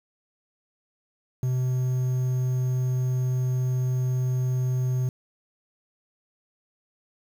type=tone with quantisation; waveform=triangle; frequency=127.3 Hz; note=C3; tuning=47 cents flat; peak=-20 dBFS; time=1.43-5.09 s; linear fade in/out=2 ms; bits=8; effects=none